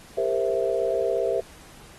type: chord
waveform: sine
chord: C dominant seventh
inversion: second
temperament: equal with one note detuned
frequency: 398.4 / 466.2 / 523.3 / 659.3 Hz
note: G4 / Bb4 / C5 / E5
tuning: +28 / 0 / 0 / 0 cents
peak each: -27 dBFS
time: 0.17-1.41 s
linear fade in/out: 10 ms
effects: pink hiss -49 dBFS RMS until 1.98 s + AAC 32 kbps